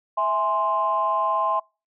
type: chord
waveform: sine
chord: E augmented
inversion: none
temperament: equal with one note detuned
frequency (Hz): 654.7 / 830.6 / 1046.5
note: E5 / G#5 / B#5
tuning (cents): -12 / 0 / 0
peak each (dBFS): -26 / -26 / -21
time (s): 0.17-1.6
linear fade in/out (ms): 10
effects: noise-tail reverb RT60 0.3 s tail -26 dB re dry + tanh soft clip ceiling -11 dBFS